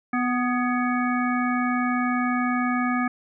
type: harmonic tone with a mistuned harmonic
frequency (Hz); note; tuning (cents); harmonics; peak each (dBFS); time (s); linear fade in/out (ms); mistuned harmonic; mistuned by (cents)
248.1; B3; +8; 1 / 3 / 5 / 7 / 9; -23 / -30 / -28 / -31 / -33; 0.13-3.08; 5; 7; -49
effects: none